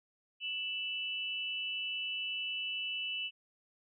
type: tone pair together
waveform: sine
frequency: 2649 / 2960 Hz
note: E7 / F#7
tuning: +8 / 0 cents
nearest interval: major second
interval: 192 cents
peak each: -38 / -37 dBFS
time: 0.4-3.31 s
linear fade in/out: 50 ms
effects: none